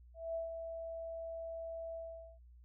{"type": "tone with ADSR envelope", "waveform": "sine", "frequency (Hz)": 659.3, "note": "E5", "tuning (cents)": 0, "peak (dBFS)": -35, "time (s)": [0.14, 2.39], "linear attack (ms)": 210, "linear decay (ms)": 140, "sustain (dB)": -6, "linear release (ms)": 440, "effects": ["added 60 Hz sine -56 dBFS peak until 2.64 s"]}